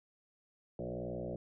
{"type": "tone with frequency modulation", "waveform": "sine", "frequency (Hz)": 357.5, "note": "F4", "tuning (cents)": 41, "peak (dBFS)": -37, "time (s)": [0.79, 1.36], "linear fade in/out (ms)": 2, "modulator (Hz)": 61.2, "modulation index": 4.4, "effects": []}